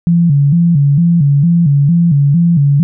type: tone with vibrato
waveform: sine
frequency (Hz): 155.6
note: D#3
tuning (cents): 0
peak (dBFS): -6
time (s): 0.07-2.83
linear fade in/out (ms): 0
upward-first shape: square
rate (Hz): 2.2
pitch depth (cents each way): 160
effects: none